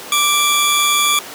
20% pulse tone pair together, 1174.7 / 3375 Hz, D6 / G#7, 0 / +27 cents, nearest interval octave + tritone, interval 1827 cents, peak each -10 dBFS, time 0.12-1.19 s, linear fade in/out 2 ms, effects pink hiss -31 dBFS RMS until 1.34 s + high-pass 300 Hz 12 dB/octave

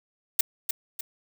blue noise with echo, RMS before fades -19 dBFS, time 0.39-0.41 s, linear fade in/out 5 ms, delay 300 ms, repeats 2, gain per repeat -7 dB, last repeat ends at 1.01 s, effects none

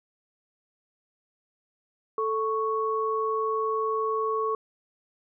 sine tone pair together, 440 / 1108.7 Hz, A4 / C#6, 0 / 0 cents, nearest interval octave + major third, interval 1600 cents, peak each -27 dBFS, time 2.18-4.55 s, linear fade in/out 2 ms, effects none

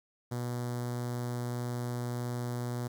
sawtooth tone with notch filter, 121.7 Hz, B2, 25 cents flat, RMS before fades -35 dBFS, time 0.31-2.88 s, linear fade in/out 10 ms, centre 2600 Hz, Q 0.87, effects 11-bit

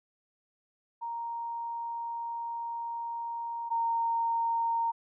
sine tone pair in turn, 932.3 / 923.2 Hz, A#5 / A#5, 0 / -17 cents, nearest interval unison, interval 17 cents, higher first, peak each -33 / -26 dBFS, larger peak second, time 1.01-3.7 / 3.7-4.92 s, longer first, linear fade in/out 20 ms, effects none

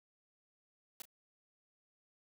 white noise with echo, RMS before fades -45 dBFS, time 1-1.02 s, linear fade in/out 2 ms, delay 34 ms, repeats 1, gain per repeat -15 dB, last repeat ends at 1.054 s, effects none

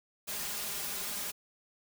white noise with comb filter, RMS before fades -37 dBFS, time 0.27-1.32 s, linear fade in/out 20 ms, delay 4.9 ms, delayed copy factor +0.75, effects none

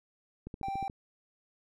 click train, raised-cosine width 3 ms, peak -28 dBFS, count 7, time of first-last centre 0.47-0.899 s, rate 14 Hz
triangle tone, 784 Hz, G5, in tune, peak -31 dBFS, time 0.63-0.88 s, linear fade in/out 0 ms
effects none

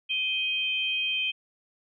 sine tone pair together, 2507 / 3151 Hz, D#7 / G7, +12 / +8 cents, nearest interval major third, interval 396 cents, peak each -28 dBFS, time 0.09-1.32 s, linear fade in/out 20 ms, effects none

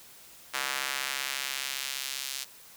square tone with high-pass filter sweep, 67.4 Hz, C#2, 48 cents flat, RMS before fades -34 dBFS, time 0.53-2.45 s, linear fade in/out 20 ms, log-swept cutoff 1400 to 4000 Hz, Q 0.91, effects white hiss -52 dBFS RMS until 2.76 s

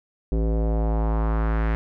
square tone with low-pass filter sweep, 55 Hz, A1, in tune, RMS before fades -22 dBFS, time 0.32-1.75 s, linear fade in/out 0 ms, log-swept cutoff 410 to 1900 Hz, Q 1.9, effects none

